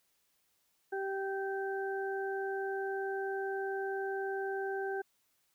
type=harmonic tone; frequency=389.2 Hz; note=G4; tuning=12 cents flat; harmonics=1 / 2 / 4; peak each=-35 / -40 / -41 dBFS; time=0.92-5.02 s; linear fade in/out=10 ms; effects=white hiss -75 dBFS RMS until 5.54 s